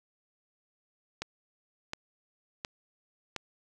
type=click train; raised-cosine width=0.2 ms; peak=-17 dBFS; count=4; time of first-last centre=1.22-3.363 s; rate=1.4 Hz; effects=none